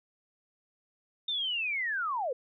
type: linear sweep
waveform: sine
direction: down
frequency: 3657 to 466.5 Hz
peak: -29 dBFS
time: 1.28-2.33 s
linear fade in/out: 5 ms
effects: none

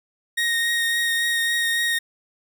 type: tone with vibrato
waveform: 30% pulse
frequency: 1864.7 Hz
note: A#6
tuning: in tune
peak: -17 dBFS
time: 0.37-1.99 s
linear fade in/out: 10 ms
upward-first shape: triangle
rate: 3.6 Hz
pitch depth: 16 cents each way
effects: none

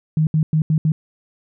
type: tone bursts at uneven times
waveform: sine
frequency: 156.2 Hz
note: D#3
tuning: 7 cents sharp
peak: -13 dBFS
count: 5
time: 0.17-0.27 / 0.34-0.43 / 0.53-0.62 / 0.7-0.78 / 0.85-0.92 s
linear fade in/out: 2 ms
effects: none

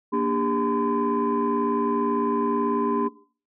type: tone cluster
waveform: sine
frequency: 234.5 / 292.6 / 401.7 / 1019 Hz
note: A#3 / D4 / G4 / C6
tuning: +11 / -6 / +42 / -46 cents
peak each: -25 dBFS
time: 0.12-3.09 s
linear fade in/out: 20 ms
effects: noise-tail reverb RT60 0.4 s tail -17 dB re dry + tanh soft clip ceiling -15 dBFS

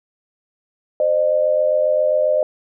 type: tone pair together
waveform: sine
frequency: 520.5 / 608 Hz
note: C5 / D#5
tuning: -9 / -40 cents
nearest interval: minor third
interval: 269 cents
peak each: -19 / -15 dBFS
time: 1-2.43 s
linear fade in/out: 2 ms
effects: none

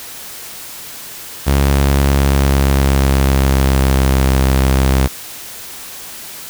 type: tone with pitch glide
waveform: sawtooth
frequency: 69.3 to 66.29 Hz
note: C#2 to C2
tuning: 0 to +23 cents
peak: -6 dBFS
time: 1.46-5.08 s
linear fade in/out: 20 ms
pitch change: -77 cents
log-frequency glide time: 2.03-4.19 s
effects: white hiss -31 dBFS RMS until 6.49 s

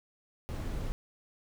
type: noise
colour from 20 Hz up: brown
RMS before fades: -35 dBFS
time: 0.49-0.92 s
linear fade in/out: 0 ms
effects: none

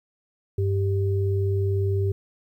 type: tone pair together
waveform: sine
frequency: 98 / 392 Hz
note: G2 / G4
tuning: 0 / 0 cents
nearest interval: 2 octaves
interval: 2400 cents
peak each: -21 / -27 dBFS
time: 0.58-2.12 s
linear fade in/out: 5 ms
effects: 10-bit

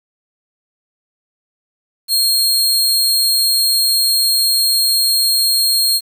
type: tone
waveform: sawtooth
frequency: 4242 Hz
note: C8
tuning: 23 cents sharp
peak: -9 dBFS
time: 2.08-6.01 s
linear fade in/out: 50 ms
effects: 7-bit

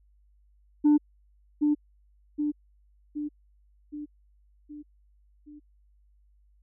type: tone with echo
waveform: sine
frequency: 296.7 Hz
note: D4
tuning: 18 cents sharp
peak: -14 dBFS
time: 0.84-0.98 s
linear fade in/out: 20 ms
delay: 770 ms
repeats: 6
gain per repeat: -5 dB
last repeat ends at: 5.6 s
effects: tanh soft clip ceiling -15 dBFS + added 50 Hz sine -59 dBFS peak until 6.62 s

